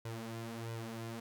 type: tone with flanger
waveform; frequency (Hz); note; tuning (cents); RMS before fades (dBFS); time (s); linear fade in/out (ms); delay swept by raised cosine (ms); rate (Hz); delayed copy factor
sawtooth; 114.4; A#2; -32; -43; 0.05-1.2; 5; 2 to 5.9; 1.5; +0.7
effects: none